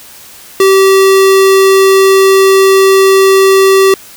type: tone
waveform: square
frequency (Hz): 386.2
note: G4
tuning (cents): -26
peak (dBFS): -4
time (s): 0.6-3.94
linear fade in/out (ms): 2
effects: white hiss -34 dBFS RMS until 4.16 s